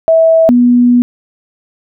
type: tone pair in turn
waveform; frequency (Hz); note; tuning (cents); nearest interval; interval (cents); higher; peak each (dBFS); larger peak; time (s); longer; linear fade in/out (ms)
sine; 651 / 243.8; E5 / B3; -22 / -22; octave + perfect fourth; 1700; first; -4; neither; 0.08-0.49 / 0.49-1.02; second; 0
effects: none